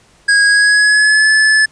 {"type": "tone with pitch glide", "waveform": "square", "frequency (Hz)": [1643, 1731.7], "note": ["G#6", "A6"], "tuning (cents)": [-19, -28], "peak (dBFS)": -8, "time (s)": [0.28, 1.66], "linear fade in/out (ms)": 10, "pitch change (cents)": 91, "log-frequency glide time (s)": [0.44, 1.3], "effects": ["pink hiss -49 dBFS RMS until 1.71 s", "resampled to 22050 Hz"]}